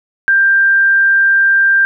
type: tone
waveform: sine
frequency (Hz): 1585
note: G6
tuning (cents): +19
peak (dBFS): -7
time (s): 0.28-1.85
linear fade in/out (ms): 0
effects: none